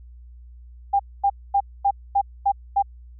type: tone bursts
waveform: sine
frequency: 798 Hz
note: G5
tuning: 31 cents sharp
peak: -15 dBFS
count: 7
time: 0.93-2.825 s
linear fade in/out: 10 ms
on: 65 ms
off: 240 ms
effects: added 60 Hz sine -41 dBFS peak until 3.19 s